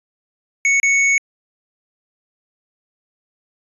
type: tone with dropouts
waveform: square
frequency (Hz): 2217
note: C#7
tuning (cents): 0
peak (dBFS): -13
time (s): 0.65-1.18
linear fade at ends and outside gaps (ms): 1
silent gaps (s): 0.8-0.831
effects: resampled to 22050 Hz